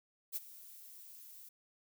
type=noise with ADSR envelope; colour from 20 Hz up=violet; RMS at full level=-37 dBFS; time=0.32-1.49 s; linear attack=39 ms; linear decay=30 ms; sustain=-17 dB; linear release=6 ms; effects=none